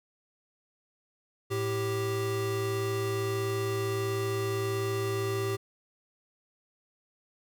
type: tone pair together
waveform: square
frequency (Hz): 110 / 391.5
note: A2 / G4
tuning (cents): 0 / -2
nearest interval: octave + minor seventh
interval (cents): 2198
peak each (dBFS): -33 / -31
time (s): 1.5-5.57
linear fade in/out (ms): 20
effects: none